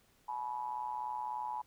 triangle ring-modulated tone, 61.74 Hz, B1, in tune, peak -31 dBFS, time 0.28-1.62 s, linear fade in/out 10 ms, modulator 917 Hz, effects pink hiss -69 dBFS RMS until 1.66 s

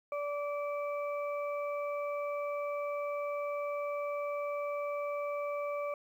harmonic tone, 580 Hz, D5, 22 cents flat, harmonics 1 / 2 / 4, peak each -34 / -40 / -46 dBFS, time 0.12-5.94 s, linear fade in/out 2 ms, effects 11-bit

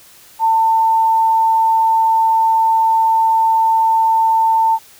sine tone, 896 Hz, A5, 31 cents sharp, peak -10 dBFS, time 0.39-4.79 s, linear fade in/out 50 ms, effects white hiss -44 dBFS RMS until 4.99 s

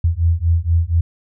sine beating tone pair, 81.9 / 86.1 Hz, E2 / F2, -11 / -24 cents, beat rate 4.2 Hz, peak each -16 dBFS, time 0.04-1.01 s, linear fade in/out 5 ms, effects none

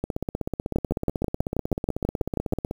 two click trains, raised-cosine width 2 ms, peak -9 / -13 dBFS, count 12 / 44, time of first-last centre 0.76-2.534 / 0.04-2.711 s, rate 6.2 / 16.1 Hz, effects 7-bit

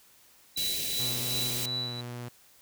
sine tone with tremolo, 3951 Hz, B7, in tune, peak -29 dBFS, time 0.56-2.01 s, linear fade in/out 5 ms, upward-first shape sine, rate 2.7 Hz, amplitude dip 65%
white band-stop noise, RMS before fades -33 dBFS, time 0.57-1.66 s, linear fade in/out 5 ms, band 580 to 2200 Hz, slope 24 dB/octave
sawtooth tone with pitch glide, 123.47 to 121.07 Hz, B2 to B2, 0 to -34 cents, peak -33 dBFS, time 0.99-2.29 s, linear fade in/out 10 ms, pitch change -34 cents, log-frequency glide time 1.8-1.91 s
effects white hiss -59 dBFS RMS until 2.61 s

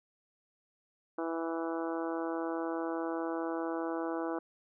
harmonic tone, 164.81 Hz, E3, in tune, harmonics 2 / 3 / 4 / 5 / 6 / 7 / 8 / 9, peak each -35 / -39 / -41 / -43 / -45 / -46 / -47 / -48 dBFS, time 1.18-4.39 s, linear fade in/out 5 ms, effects none

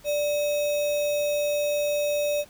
sine tone with sample-and-hold, 587.3 Hz, D5, in tune, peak -22 dBFS, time 0.04-2.45 s, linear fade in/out 50 ms, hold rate 3150 Hz, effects pink hiss -53 dBFS RMS until 2.49 s

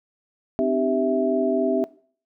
sine tone cluster, 258.1 / 301.9 / 391.1 / 656 Hz, C4 / D4 / G4 / E5, -23 / +48 / -4 / -9 cents, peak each -24 / -28 / -24 / -22 dBFS, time 0.59-1.84 s, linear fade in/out 0 ms, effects noise-tail reverb RT60 0.5 s tail -21 dB re dry

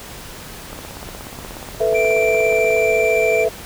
click train, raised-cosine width 1 ms, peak -19 dBFS, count 36, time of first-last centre 0.73-2.826 s, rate 16.7 Hz
sine chord, A suspended second, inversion none, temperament equal, 440 / 493.9 / 659.3 Hz, A4 / B4 / E5, 0 / 0 / 0 cents, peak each -18 / -20 / -18 dBFS, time 1.8-3.49 s, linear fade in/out 10 ms
triangle tone with tremolo, 2349 Hz, D7, in tune, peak -17 dBFS, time 1.94-3.45 s, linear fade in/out 20 ms, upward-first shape triangle, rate 18 Hz, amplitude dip 30%
effects pink hiss -35 dBFS RMS until 3.65 s

